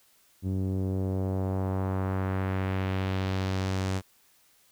sawtooth tone with low-pass filter sweep, 94.9 Hz, F#2, 44 cents sharp, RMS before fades -29 dBFS, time 0.42-4.02 s, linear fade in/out 50 ms, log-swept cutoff 270 to 8100 Hz, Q 1.2, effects white hiss -63 dBFS RMS until 4.71 s

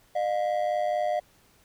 triangle ring-modulated tone, 659.3 Hz, E5, in tune, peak -19 dBFS, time 0.15-1.2 s, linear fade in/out 10 ms, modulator 52.2 Hz, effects pink hiss -61 dBFS RMS until 1.64 s

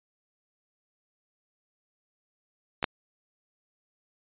clicks, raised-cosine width 0.3 ms, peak -12 / -8 dBFS, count 2, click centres 2.828 / 2.842 s, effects resampled to 8000 Hz

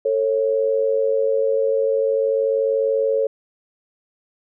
sine tone pair together, 446.6 / 547 Hz, A4 / C#5, +26 / -23 cents, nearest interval major third, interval 351 cents, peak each -19 dBFS, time 0.05-3.27 s, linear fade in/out 5 ms, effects none

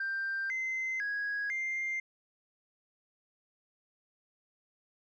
sine tone with pitch steps, 1575 / 2065 / 1656 / 2101 Hz, G6 / C7 / G#6 / C7, +8 / -23 / -5 / +7 cents, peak -30 dBFS, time 0-2 s, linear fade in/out 5 ms, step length 500 ms, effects tanh soft clip ceiling -29 dBFS

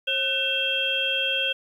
harmonic tone with a mistuned harmonic, 538 Hz, C5, 48 cents sharp, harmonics 1 / 3 / 5 / 6, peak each -32 / -32 / -26 / -25 dBFS, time 0.07-1.53 s, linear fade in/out 10 ms, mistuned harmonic 3, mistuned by -110 cents, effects 9-bit

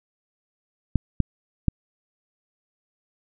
clicks, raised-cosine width 5 ms, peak -6 dBFS, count 3, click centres 0.957 / 1.203 / 1.683 s, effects none

